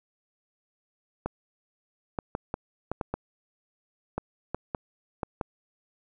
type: clicks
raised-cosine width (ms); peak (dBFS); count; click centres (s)
1; -15; 12; 1.26 / 2.188 / 2.351 / 2.541 / 2.916 / 3.012 / 3.14 / 4.18 / 4.546 / 4.748 / 5.232 / 5.412
effects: none